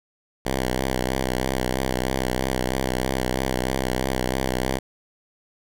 5% pulse tone with vibrato, 64.3 Hz, C2, 30 cents flat, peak -11 dBFS, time 0.45-4.79 s, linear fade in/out 10 ms, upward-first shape sine, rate 3.1 Hz, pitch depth 48 cents each way, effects none

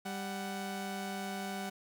sawtooth tone pair together, 197.07 / 745 Hz, G3 / F#5, +9 / +12 cents, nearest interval octave + major seventh, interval 2303 cents, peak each -35 / -37 dBFS, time 0.05-1.7 s, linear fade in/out 10 ms, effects none

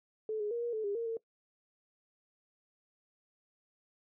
sine tone with pitch steps, 435.1 / 417.3 / 471.5 / 475.1 / 436.2 / 404.3 / 463.2 / 453.6 Hz, A4 / G#4 / A#4 / A#4 / A4 / G#4 / A#4 / A#4, -19 / +8 / +20 / +33 / -15 / -46 / -11 / -47 cents, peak -32 dBFS, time 0.29-1.17 s, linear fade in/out 2 ms, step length 110 ms, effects noise-tail reverb RT60 0.1 s tail -20 dB re dry

